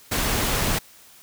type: noise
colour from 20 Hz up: pink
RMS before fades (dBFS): -23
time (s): 0.11-0.79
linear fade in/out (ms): 10
effects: white hiss -50 dBFS RMS until 1.22 s